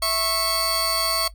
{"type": "tone cluster", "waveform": "sawtooth", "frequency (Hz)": [658, 1098, 4354, 4540], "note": ["E5", "C#6", "C#8", "C#8"], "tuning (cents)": [-3, -17, -32, 41], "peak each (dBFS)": [-23, -23, -25, -22], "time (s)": [0.02, 1.28], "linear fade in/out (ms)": 5, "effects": ["noise-tail reverb RT60 0.1 s tail -17 dB re dry", "added 50 Hz sine -40 dBFS peak until 1.34 s"]}